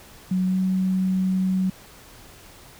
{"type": "tone with pitch glide", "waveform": "sine", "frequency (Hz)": [185, 187.37], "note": ["F#3", "F#3"], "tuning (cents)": [0, 22], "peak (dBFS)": -19, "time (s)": [0.31, 1.7], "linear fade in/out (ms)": 5, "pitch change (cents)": 22, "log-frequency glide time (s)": [0.46, 0.57], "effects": ["pink hiss -47 dBFS RMS until 2.79 s"]}